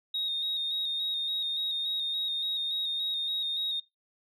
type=tone with vibrato; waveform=sine; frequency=3729 Hz; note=A#7; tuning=in tune; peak=-28 dBFS; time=0.14-3.8 s; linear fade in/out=5 ms; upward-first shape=square; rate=3.5 Hz; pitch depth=26 cents each way; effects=noise-tail reverb RT60 0.2 s tail -19 dB re dry + tanh soft clip ceiling -24 dBFS